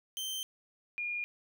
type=tone pair in turn; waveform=sawtooth / sine; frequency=3118 / 2424 Hz; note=G7 / D#7; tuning=-10 / -46 cents; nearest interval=major third; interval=436 cents; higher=first; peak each=-32 / -33 dBFS; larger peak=first; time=0.17-0.43 / 0.98-1.24 s; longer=neither; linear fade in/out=0 ms; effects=none